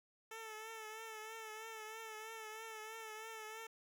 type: tone with vibrato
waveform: 10% pulse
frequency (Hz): 440.4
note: A4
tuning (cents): +2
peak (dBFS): -39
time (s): 0.31-3.67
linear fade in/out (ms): 5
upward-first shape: triangle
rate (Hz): 3.1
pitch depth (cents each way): 49
effects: none